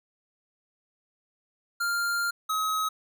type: tone pair in turn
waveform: square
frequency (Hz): 1396.9 / 1273.9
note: F6 / D#6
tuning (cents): 0 / +40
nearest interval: major second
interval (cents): 160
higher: first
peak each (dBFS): -26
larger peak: neither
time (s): 1.8-2.31 / 2.49-2.89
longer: first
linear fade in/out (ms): 10
effects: none

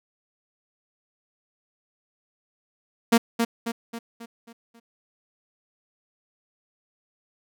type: tone with echo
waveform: sawtooth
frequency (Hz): 231.8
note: A#3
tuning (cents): -10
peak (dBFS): -10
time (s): 3.12-3.18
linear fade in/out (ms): 10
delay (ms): 270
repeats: 6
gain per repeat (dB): -6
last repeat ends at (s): 4.8
effects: none

